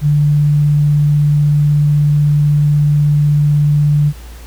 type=tone; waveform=sine; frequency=147.3 Hz; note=D3; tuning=6 cents sharp; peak=-8 dBFS; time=0.01-4.13 s; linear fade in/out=50 ms; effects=added 58 Hz sine -30 dBFS peak until 4.46 s + pink hiss -40 dBFS RMS until 4.46 s